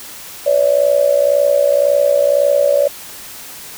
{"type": "tone with amplitude modulation", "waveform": "sine", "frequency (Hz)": 573, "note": "D5", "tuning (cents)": -43, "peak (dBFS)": -6, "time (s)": [0.46, 2.88], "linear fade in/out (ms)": 10, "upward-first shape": "sine", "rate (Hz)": 61.9, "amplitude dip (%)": 80, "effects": ["white hiss -33 dBFS RMS until 3.77 s"]}